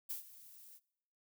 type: noise with ADSR envelope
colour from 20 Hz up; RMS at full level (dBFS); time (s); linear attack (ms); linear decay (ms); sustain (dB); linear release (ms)
violet; -40; 0.09-0.8; 15; 120; -17; 43
effects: noise-tail reverb RT60 0.8 s tail -23 dB re dry